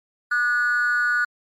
triangle tone with amplitude modulation, 1460 Hz, F#6, 24 cents flat, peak -11 dBFS, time 0.31-1.25 s, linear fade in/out 10 ms, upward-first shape sine, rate 258 Hz, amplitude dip 80%, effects tanh soft clip ceiling -13 dBFS + MP3 64 kbps

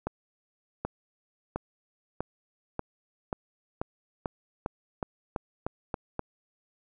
accelerating click train, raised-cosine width 1 ms, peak -16 dBFS, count 14, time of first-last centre 0.07-6.193 s, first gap 780 ms, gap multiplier 0.91, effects none

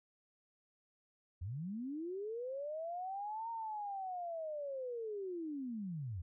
sine linear two-way sweep, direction up then down, 78.3 to 927 to 78.3 Hz, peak -39 dBFS, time 1.41-6.22 s, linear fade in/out 10 ms, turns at 3.5 s, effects none

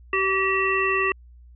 harmonic tone, 384.5 Hz, G4, 33 cents flat, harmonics 1 / 3 / 5 / 7, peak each -25 / -25 / -25 / -25 dBFS, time 0.13-1.12 s, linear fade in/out 2 ms, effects added 60 Hz sine -45 dBFS peak until 1.55 s

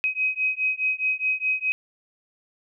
sine beating tone pair, 2526 / 2530.8 Hz, D#7 / D#7, +26 / +29 cents, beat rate 4.8 Hz, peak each -25 / -25 dBFS, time 0.04-1.72 s, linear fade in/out 0 ms, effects none

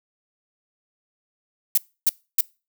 violet noise bursts, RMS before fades -17 dBFS, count 3, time 1.75-2.408 s, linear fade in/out 2 ms, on 26 ms, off 290 ms, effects noise-tail reverb RT60 0.3 s tail -24 dB re dry

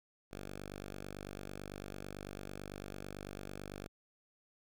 5% pulse tone, 49 Hz, G1, in tune, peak -33 dBFS, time 0.31-3.88 s, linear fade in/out 10 ms, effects none

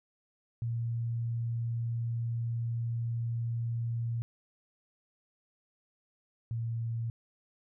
sine tone pair in turn, 116.6 / 115.26 Hz, A#2 / A#2, +1 / -19 cents, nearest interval unison, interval 20 cents, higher first, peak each -30 / -31 dBFS, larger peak first, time 0.62-4.22 / 6.51-7.1 s, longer first, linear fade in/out 0 ms, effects none

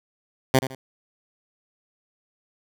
10% pulse tone with echo, 131.8 Hz, C3, 13 cents sharp, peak -6 dBFS, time 0.54-0.59 s, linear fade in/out 2 ms, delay 80 ms, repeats 2, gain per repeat -11 dB, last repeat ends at 0.75 s, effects none

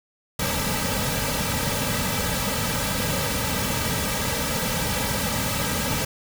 pink noise with comb filter, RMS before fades -25 dBFS, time 0.39-6.05 s, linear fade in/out 5 ms, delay 2.8 ms, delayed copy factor -0.85, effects none

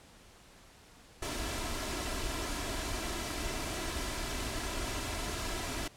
pink noise with comb filter, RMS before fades -36 dBFS, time 1.22-5.88 s, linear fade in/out 5 ms, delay 3 ms, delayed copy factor +0.55, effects pink hiss -57 dBFS RMS until 5.96 s + low-pass 10000 Hz 12 dB/octave

